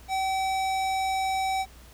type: tone with low-pass filter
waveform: square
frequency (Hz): 766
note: G5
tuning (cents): -40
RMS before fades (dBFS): -27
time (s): 0.08-1.66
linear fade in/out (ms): 50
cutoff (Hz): 9000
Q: 0.75
effects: added 60 Hz sine -48 dBFS peak until 1.93 s + pink hiss -53 dBFS RMS until 1.93 s